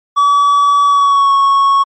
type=tone with pitch glide; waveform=triangle; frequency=1143 to 1104.7 Hz; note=D6 to C#6; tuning=-47 to -6 cents; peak=-5 dBFS; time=0.16-1.84 s; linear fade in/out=20 ms; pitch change=-59 cents; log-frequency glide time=0.86-1.33 s; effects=MP3 32 kbps